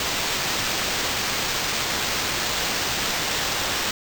blue noise with sample-and-hold, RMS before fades -25 dBFS, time 0-3.91 s, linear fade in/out 2 ms, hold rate 11025 Hz, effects none

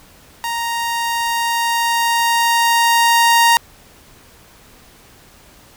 sawtooth tone with level ramp, 932.3 Hz, A#5, in tune, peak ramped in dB -16 to -5 dBFS, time 0.44-3.57 s, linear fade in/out 0 ms, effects pink hiss -46 dBFS RMS until 5.76 s

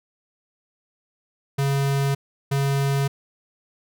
square tone pair in turn, 138.7 / 138.7 Hz, C#3 / C#3, +1 / +1 cents, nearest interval unison, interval 0 cents, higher neither, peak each -20 dBFS, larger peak neither, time 1.58-2.15 / 2.51-3.08 s, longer neither, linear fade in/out 10 ms, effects none

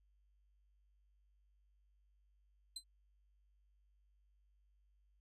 30% pulse tone with exponential decay, 4075 Hz, C8, 47 cents flat, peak -37 dBFS, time 2.76-2.84 s, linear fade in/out 5 ms, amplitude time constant 17 ms, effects added 50 Hz sine -70 dBFS peak until 5.2 s + resampled to 32000 Hz

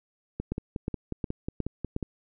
two click trains, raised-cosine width 3 ms, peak -18 / -16 dBFS, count 10 / 5, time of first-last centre 0.4-2.027 / 0.52-1.964 s, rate 5.53 / 2.77 Hz, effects none

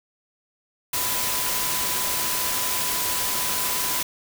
sine tone in noise, 1000 Hz, B5, 21 cents sharp, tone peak -34 dBFS, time 0.93-4.03 s, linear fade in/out 5 ms, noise white, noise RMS -25 dBFS, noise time 0.93-4.03 s, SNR -12 dB, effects none

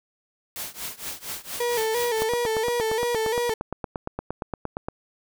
white noise with tremolo, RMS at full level -31 dBFS, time 0.56-2.23 s, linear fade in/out 0 ms, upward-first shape triangle, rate 4.3 Hz, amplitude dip 95%
35% pulse tone with vibrato, 460.6 Hz, A#4, 21 cents flat, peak -21 dBFS, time 1.6-3.54 s, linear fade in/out 5 ms, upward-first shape square, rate 2.9 Hz, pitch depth 72 cents each way
click train, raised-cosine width 1 ms, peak -15 dBFS, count 24, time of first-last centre 2.22-4.885 s, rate 8.63 Hz
effects none

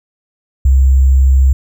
sine tone with sample-and-hold, 66.4 Hz, C2, 26 cents sharp, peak -5 dBFS, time 0.65-1.53 s, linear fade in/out 5 ms, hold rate 7350 Hz, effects none

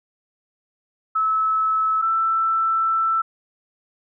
sine tone pair in turn, 1300 / 1328.9 Hz, E6 / E6, -24 / +14 cents, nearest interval unison, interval 38 cents, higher second, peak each -17 dBFS, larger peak neither, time 1.15-2.02 / 2.02-3.22 s, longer second, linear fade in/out 10 ms, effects none

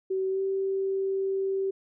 sine tone with pitch glide, 380.1 to 387 Hz, F#4 to G4, +47 to -22 cents, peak -25 dBFS, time 0.1-1.71 s, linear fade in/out 10 ms, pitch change +31 cents, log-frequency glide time 0.29-0.41 s, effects none

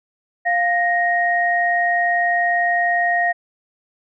sine tone pair together, 700 / 1868.8 Hz, F5 / A#6, +4 / +4 cents, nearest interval octave + perfect fourth, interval 1700 cents, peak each -18 dBFS, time 0.45-3.33 s, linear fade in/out 20 ms, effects none

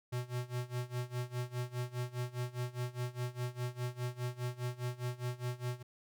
square tone with tremolo, 123.47 Hz, B2, in tune, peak -34 dBFS, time 0.12-5.83 s, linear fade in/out 10 ms, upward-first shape sine, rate 4.9 Hz, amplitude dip 90%, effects none

